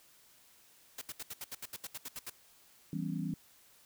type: noise bursts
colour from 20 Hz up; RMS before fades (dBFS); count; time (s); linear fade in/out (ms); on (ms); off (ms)
white; -42; 13; 0.98-2.299; 5; 35; 72
type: chord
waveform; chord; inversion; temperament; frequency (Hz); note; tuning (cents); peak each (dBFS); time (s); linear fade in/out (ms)
sine; C# half-diminished seventh; first; equal with one note detuned; 164.81 / 194.31 / 246.9 / 277.2; E3 / G3 / B3 / C#4; 0 / -15 / 0 / 0; -37 / -39 / -42 / -41; 2.93-3.34; 2
effects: white hiss -63 dBFS RMS until 3.85 s